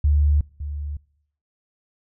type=tone pair in turn; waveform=sine; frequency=73.42 / 73.09 Hz; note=D2 / D2; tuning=0 / -8 cents; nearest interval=unison; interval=8 cents; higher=first; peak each=-14 / -26 dBFS; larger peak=first; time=0.04-0.41 / 0.6-0.97 s; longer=neither; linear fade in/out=5 ms; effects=noise-tail reverb RT60 0.7 s tail -24 dB re dry